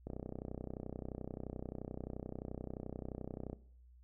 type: click train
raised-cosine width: 2 ms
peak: -29 dBFS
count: 110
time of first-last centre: 0.07-3.53 s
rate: 31.5 Hz
effects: noise-tail reverb RT60 0.6 s tail -19 dB re dry + added 61 Hz sine -58 dBFS peak until 4.03 s